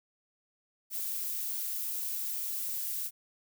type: noise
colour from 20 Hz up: violet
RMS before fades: -35 dBFS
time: 0.9-3.11 s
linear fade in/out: 50 ms
effects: none